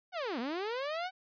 sawtooth linear two-way sweep, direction down then up, 764 to 220 to 764 Hz, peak -30 dBFS, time 0.12-1.11 s, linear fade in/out 50 ms, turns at 0.39 s, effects resampled to 11025 Hz

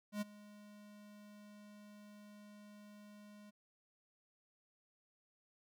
square tone with ADSR envelope, 207.7 Hz, G#3, in tune, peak -36 dBFS, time 0.12-3.51 s, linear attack 94 ms, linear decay 20 ms, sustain -20 dB, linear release 18 ms, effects none

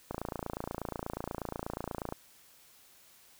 click train, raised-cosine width 1 ms, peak -21 dBFS, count 58, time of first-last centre 0.11-2.124 s, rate 28.3 Hz, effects white hiss -60 dBFS RMS until 3.39 s

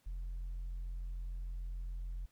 sine tone, 43.41 Hz, F1, 10 cents flat, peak -36 dBFS, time 0.06-2.26 s, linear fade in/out 10 ms, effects tanh soft clip ceiling -37 dBFS + pink hiss -73 dBFS RMS until 2.31 s

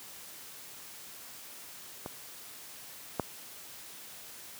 clicks, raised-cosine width 1 ms, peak -23 / -14 dBFS, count 2, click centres 2.061 / 3.197 s, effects white hiss -48 dBFS RMS until 4.59 s + high-pass 80 Hz 12 dB/octave

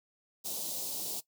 white band-stop noise, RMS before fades -37 dBFS, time 0.44-1.21 s, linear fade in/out 20 ms, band 790 to 3600 Hz, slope 24 dB/octave, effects noise-tail reverb RT60 0.1 s tail -18 dB re dry + high-pass 150 Hz 12 dB/octave

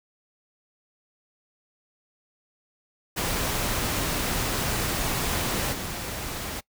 pink noise with level steps, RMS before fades -27 / -33 dBFS, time 3.16-6.61 s, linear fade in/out 20 ms, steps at 5.72 s, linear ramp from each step 20 ms, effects noise-tail reverb RT60 0.1 s tail -22 dB re dry

